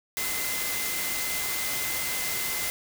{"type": "tone in noise", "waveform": "sine", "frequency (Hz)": 2057, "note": "C7", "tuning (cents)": -30, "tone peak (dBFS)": -35, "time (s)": [0.17, 2.7], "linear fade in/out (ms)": 0, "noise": "white", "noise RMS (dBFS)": -30, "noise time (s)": [0.17, 2.7], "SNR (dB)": -8, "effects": []}